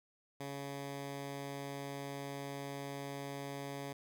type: tone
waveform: 10% pulse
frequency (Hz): 140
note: C#3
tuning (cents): +18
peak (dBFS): -33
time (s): 0.4-3.93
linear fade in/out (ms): 5
effects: none